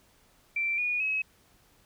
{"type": "tone with pitch steps", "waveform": "sine", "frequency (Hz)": [2346, 2451, 2561], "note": ["D7", "D#7", "D#7"], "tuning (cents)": [-2, -27, 49], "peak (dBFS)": -26, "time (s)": [0.56, 1.22], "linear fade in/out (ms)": 5, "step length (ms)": 220, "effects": ["pink hiss -63 dBFS RMS until 1.85 s"]}